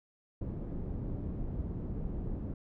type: low-pass noise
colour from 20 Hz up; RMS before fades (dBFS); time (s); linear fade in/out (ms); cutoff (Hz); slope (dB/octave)
pink; -37; 0.41-2.54; 5; 290; 12
effects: none